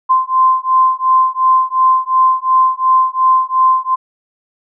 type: beating tone pair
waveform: sine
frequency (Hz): 1038 / 1040.8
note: C6 / C6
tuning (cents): -14 / -9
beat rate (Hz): 2.8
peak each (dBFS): -12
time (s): 0.09-3.96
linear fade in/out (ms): 20
effects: none